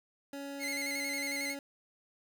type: tone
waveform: 25% pulse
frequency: 279.8 Hz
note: C#4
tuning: 16 cents sharp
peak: -36 dBFS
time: 0.33-1.59 s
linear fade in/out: 2 ms
type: tone with vibrato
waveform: sawtooth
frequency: 2112 Hz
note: C7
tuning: 16 cents sharp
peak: -31 dBFS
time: 0.59-1.56 s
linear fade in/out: 50 ms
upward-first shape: square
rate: 11 Hz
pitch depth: 46 cents each way
effects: none